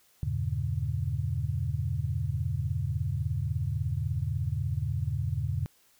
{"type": "chord", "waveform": "sine", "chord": "E diminished seventh", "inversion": "none", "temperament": "just", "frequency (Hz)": [82.41, 98.89, 118.67, 142.4], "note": ["E2", "G2", "Bb2", "Db3"], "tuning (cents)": [0, 16, 31, 47], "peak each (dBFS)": -33, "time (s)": [0.23, 5.66], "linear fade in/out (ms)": 0, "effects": ["white hiss -64 dBFS RMS until 5.99 s"]}